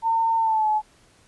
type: tone with pitch glide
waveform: sine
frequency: 907 to 856.1 Hz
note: A#5 to A5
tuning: -48 to -48 cents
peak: -18 dBFS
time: 0.02-0.82 s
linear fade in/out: 50 ms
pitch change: -100 cents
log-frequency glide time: 0.38-0.68 s
effects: pink hiss -57 dBFS RMS until 1.27 s + resampled to 24000 Hz